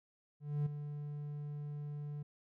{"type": "tone with ADSR envelope", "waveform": "triangle", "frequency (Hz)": 146.83, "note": "D3", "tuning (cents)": 0, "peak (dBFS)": -28, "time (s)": [0.4, 2.23], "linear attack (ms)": 260, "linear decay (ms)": 10, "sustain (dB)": -10, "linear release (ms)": 8, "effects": []}